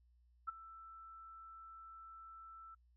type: tone with ADSR envelope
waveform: sine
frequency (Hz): 1327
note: E6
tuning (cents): +11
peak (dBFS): -35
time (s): 0.47-2.75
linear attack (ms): 19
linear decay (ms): 14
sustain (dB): -17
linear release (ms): 10
effects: noise-tail reverb RT60 0.1 s tail -26 dB re dry + added 60 Hz sine -67 dBFS peak until 2.96 s